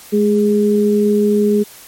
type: tone pair together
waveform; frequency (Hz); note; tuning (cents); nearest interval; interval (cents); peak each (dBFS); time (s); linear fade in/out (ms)
sine; 210.2 / 413.7; G#3 / G#4; +21 / -7; octave; 1172; -13; 0.12-1.64; 20
effects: white hiss -39 dBFS RMS until 1.87 s + MP3 64 kbps